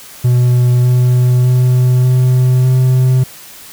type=tone with pitch steps; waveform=triangle; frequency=123.47 / 124.69 / 125.92 / 127.16 / 128.42 Hz; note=B2 / B2 / B2 / C3 / C3; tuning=0 / +17 / +34 / -49 / -32 cents; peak=-5 dBFS; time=0.24-3.24 s; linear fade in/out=10 ms; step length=600 ms; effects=white hiss -35 dBFS RMS until 3.72 s